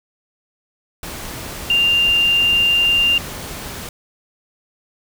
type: tone in noise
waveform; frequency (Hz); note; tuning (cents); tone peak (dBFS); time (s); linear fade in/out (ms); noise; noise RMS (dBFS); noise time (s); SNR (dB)
sine; 2792; F7; -1; -12; 1.7-3.18; 2; pink; -30; 1.03-3.89; +15
effects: none